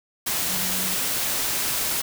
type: tone in noise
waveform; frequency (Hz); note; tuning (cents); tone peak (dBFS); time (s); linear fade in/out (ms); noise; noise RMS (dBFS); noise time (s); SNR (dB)
sine; 185; F#3; 0; -34; 0.49-0.95; 10; white; -25; 0.26-2.02; -12
effects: none